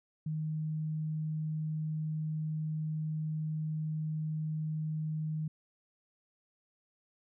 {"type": "tone", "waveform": "sine", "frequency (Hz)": 155.56, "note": "D#3", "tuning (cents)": 0, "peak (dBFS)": -32, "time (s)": [0.26, 5.48], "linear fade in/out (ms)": 5, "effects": []}